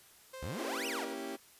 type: tone with pitch glide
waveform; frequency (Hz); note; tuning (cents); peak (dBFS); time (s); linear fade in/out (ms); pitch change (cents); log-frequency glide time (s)
sawtooth; 523.3 to 477.1; C5 to A#4; 0 to +40; -40; 0.33-1.14; 10; -160; 0.68-0.86
type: exponential two-way sweep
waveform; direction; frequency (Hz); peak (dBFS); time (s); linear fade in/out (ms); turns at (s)
sawtooth; up then down; 61.74 to 3092 to 541; -34; 0.42-1.05; 10; 0.87
type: chord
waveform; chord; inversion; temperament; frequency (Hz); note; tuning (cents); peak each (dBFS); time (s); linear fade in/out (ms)
30% pulse; A# diminished seventh; none; equal; 233.1 / 277.2 / 329.6 / 392; A#3 / C#4 / E4 / G4; 0 / 0 / 0 / 0; -45 / -41 / -43 / -40; 0.57-1.37; 20
effects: white hiss -60 dBFS RMS until 1.59 s + resampled to 32000 Hz